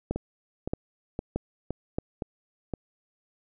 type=two click trains; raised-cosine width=2 ms; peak=-17 / -14 dBFS; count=6 / 4; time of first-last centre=0.16-2.737 / 0.11-1.985 s; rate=1.94 / 1.6 Hz; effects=none